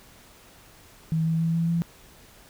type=tone with pitch steps; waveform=sine; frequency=160.9 / 162.77 / 164.66 / 166.57 / 168.51 Hz; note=E3 / E3 / E3 / E3 / E3; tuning=-42 / -22 / -2 / +18 / +38 cents; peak=-21 dBFS; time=1.12-1.82 s; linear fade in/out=0 ms; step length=140 ms; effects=pink hiss -52 dBFS RMS until 2.49 s